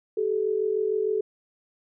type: tone pair together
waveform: sine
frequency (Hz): 385.6 / 432.2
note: G4 / A4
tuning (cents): -28 / -31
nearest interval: major second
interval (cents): 197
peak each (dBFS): -27 / -24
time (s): 0.17-1.21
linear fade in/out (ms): 5
effects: none